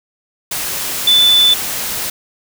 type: tone in noise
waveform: sine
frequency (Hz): 3503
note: A7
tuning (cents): -8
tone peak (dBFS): -7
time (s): 1.07-1.54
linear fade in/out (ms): 5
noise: white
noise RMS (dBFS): -21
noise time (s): 0.51-2.1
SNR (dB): +11
effects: none